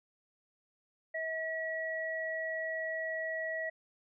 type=tone pair together; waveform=sine; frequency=643 / 1926.8 Hz; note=E5 / B6; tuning=-43 / -43 cents; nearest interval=octave + perfect fifth; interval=1900 cents; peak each=-37 / -36 dBFS; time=1.14-3.7 s; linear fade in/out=10 ms; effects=none